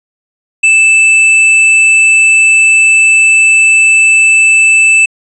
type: tone with tanh clipping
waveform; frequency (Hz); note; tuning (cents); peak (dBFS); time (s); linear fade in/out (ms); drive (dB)
triangle; 2637; E7; 0; -5; 0.63-5.06; 10; 15
effects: resampled to 24000 Hz